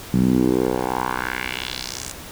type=tone with band-pass filter sweep; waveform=10% pulse; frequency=62.9 Hz; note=B1; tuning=32 cents sharp; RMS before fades=-22 dBFS; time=0.14-2.12 s; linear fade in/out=0 ms; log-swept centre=170 to 8300 Hz; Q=2.3; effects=pink hiss -37 dBFS RMS until 2.31 s